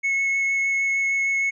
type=tone with vibrato; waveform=triangle; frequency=2191 Hz; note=C#7; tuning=21 cents flat; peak=-18 dBFS; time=0.03-1.51 s; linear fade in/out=20 ms; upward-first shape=sine; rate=6.5 Hz; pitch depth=8 cents each way; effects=resampled to 16000 Hz